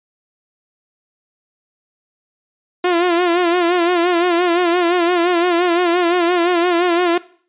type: tone with vibrato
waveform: sawtooth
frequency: 349.2 Hz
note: F4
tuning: in tune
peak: -9 dBFS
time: 2.84-7.18 s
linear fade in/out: 5 ms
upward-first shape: sine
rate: 5.8 Hz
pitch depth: 69 cents each way
effects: noise-tail reverb RT60 0.5 s tail -20 dB re dry + resampled to 8000 Hz